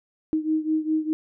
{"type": "beating tone pair", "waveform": "sine", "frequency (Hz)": [311.6, 316.5], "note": ["D#4", "D#4"], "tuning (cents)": [3, 30], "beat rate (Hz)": 4.9, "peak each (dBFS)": [-23, -26], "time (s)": [0.33, 1.13], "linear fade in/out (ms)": 0, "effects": []}